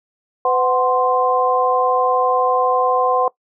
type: tone cluster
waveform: sine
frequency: 505 / 744 / 1044 Hz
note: B4 / F#5 / C6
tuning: +39 / +9 / -4 cents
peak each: -18 dBFS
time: 0.45-3.28 s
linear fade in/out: 2 ms
effects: noise-tail reverb RT60 0.1 s tail -20 dB re dry